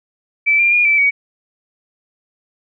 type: tone with pitch steps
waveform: sine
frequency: 2318 / 2386 / 2430 / 2321 / 2255 Hz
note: D7 / D7 / D#7 / D7 / C#7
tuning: -23 / +27 / -42 / -21 / +29 cents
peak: -10 dBFS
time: 0.46-1.11 s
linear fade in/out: 20 ms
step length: 130 ms
effects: none